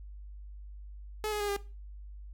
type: tone with pitch steps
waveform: sawtooth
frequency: 427.7 / 419.1 / 410.8 / 402.5 Hz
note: A4 / G#4 / G#4 / G4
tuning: -49 / +16 / -19 / +46 cents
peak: -27 dBFS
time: 1.24-1.564 s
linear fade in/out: 0 ms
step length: 81 ms
effects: noise-tail reverb RT60 0.3 s tail -17 dB re dry + added 50 Hz sine -43 dBFS peak until 2.33 s